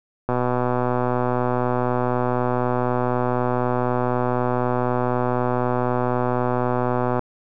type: click train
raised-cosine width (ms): 1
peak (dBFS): -8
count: 857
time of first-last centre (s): 0.29-7.193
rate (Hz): 124
effects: none